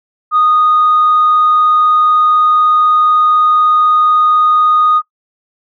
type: tone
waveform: sine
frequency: 1237 Hz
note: D#6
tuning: 10 cents flat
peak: -6 dBFS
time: 0.31-5.02 s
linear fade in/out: 50 ms
effects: noise-tail reverb RT60 0.1 s tail -17 dB re dry + tanh soft clip ceiling -3 dBFS